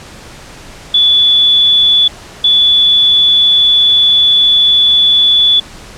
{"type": "tone pair in turn", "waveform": "sine", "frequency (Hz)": [3446, 3446], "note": ["A7", "A7"], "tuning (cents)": [-37, -37], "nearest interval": "unison", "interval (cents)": 0, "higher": "neither", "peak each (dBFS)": -5, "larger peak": "neither", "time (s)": [[0.94, 2.08], [2.44, 5.6]], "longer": "second", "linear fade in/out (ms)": 5, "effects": ["pink hiss -33 dBFS RMS until 5.97 s", "low-pass 8000 Hz 12 dB/octave"]}